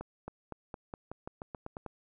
accelerating click train, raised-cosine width 1 ms, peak -26 dBFS, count 12, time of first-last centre 0.01-1.863 s, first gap 270 ms, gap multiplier 0.9, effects none

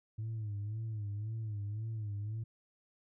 sine tone with vibrato, 106.9 Hz, A2, 49 cents flat, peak -34 dBFS, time 0.18-2.44 s, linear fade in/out 10 ms, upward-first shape sine, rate 1.9 Hz, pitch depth 91 cents each way, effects tanh soft clip ceiling -34 dBFS

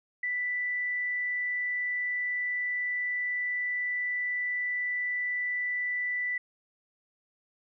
sine tone, 1978 Hz, B6, 2 cents sharp, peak -28 dBFS, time 0.23-6.38 s, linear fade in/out 5 ms, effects none

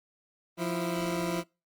20% pulse tone pair together, 174.61 / 329.6 Hz, F3 / E4, 0 / 0 cents, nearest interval major seventh, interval 1100 cents, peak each -26 / -28 dBFS, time 0.57-1.44 s, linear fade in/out 50 ms, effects noise-tail reverb RT60 0.3 s tail -26 dB re dry + Opus 32 kbps

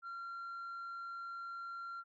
sine tone, 1375 Hz, F6, 27 cents flat, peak -40 dBFS, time 0.02-2.04 s, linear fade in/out 50 ms, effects tanh soft clip ceiling -41 dBFS

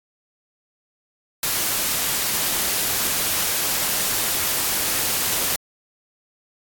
white noise, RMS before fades -22 dBFS, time 1.43-5.56 s, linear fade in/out 2 ms, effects AAC 64 kbps

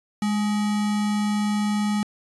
sine tone with sample-and-hold, 207.7 Hz, G#3, in tune, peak -20 dBFS, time 0.22-2.03 s, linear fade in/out 2 ms, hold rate 1050 Hz, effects resampled to 24000 Hz

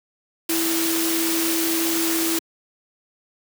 sine tone in noise, 329.6 Hz, E4, in tune, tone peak -22 dBFS, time 0.49-2.39 s, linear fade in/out 5 ms, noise white, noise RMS -24 dBFS, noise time 0.49-2.39 s, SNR -1 dB, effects high-pass 200 Hz 12 dB/octave

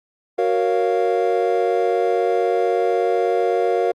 triangle chord, Gb major seventh, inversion none, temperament equal, 370 / 466.2 / 554.4 / 698.5 Hz, Gb4 / Bb4 / Db5 / F5, 0 / 0 / 0 / 0 cents, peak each -20 / -18 / -23 / -20 dBFS, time 0.38-3.92 s, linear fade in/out 10 ms, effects Opus 48 kbps

